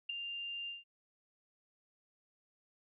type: tone with ADSR envelope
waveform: sine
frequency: 2794 Hz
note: F7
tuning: in tune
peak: -31 dBFS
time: 0.09-0.84 s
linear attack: 9 ms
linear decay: 4 ms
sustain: -8 dB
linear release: 160 ms
effects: none